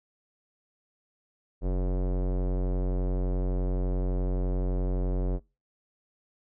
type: tone with low-pass filter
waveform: square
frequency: 45.86 Hz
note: F#1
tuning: 15 cents flat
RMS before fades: -27 dBFS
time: 1.61-5.4 s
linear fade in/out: 50 ms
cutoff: 520 Hz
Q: 1.5
effects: noise-tail reverb RT60 0.3 s tail -25 dB re dry